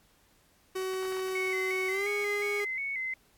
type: tone with pitch glide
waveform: 45% pulse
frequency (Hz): 376.1 to 410.1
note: F#4 to G#4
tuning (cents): +28 to -22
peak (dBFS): -31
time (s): 0.75-2.65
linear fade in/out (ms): 10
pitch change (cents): +150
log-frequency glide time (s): 1.9-2.08
type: tone with vibrato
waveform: sine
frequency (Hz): 2135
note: C7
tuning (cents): +34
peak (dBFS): -31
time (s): 1.35-3.14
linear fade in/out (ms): 5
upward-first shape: square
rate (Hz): 2.8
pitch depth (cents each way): 64
effects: pink hiss -65 dBFS RMS until 3.37 s + AAC 64 kbps

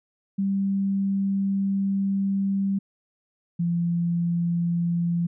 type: tone pair in turn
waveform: sine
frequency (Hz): 196 / 171.39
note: G3 / F3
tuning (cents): 0 / -32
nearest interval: major second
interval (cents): 232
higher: first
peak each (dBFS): -21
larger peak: neither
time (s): 0.38-2.79 / 3.59-5.27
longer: first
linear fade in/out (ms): 10
effects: none

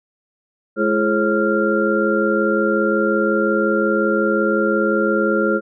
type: tone cluster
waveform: sine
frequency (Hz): 212.5 / 337.9 / 423.5 / 541 / 1389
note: G#3 / E4 / G#4 / C#5 / F6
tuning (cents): +40 / +43 / +34 / -42 / -10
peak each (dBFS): -21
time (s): 0.76-5.61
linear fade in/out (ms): 50
effects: none

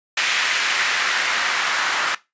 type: noise with band-pass filter sweep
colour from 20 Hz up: white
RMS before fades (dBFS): -21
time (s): 0.17-2.15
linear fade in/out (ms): 5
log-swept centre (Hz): 2100 to 1400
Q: 1.5
effects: noise-tail reverb RT60 0.2 s tail -17 dB re dry + resampled to 16000 Hz

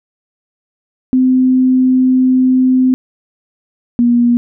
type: tone pair in turn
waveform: sine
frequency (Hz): 257 / 239.6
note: C4 / A#3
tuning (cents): -31 / +48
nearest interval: minor second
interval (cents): 121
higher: first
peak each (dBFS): -7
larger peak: neither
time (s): 1.13-2.94 / 3.99-4.37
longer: first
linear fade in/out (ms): 0
effects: none

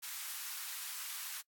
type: high-pass noise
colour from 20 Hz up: white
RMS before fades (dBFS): -43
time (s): 0.02-1.42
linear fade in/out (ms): 20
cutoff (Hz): 1000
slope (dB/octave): 24
effects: noise-tail reverb RT60 0.1 s tail -24 dB re dry + AAC 64 kbps

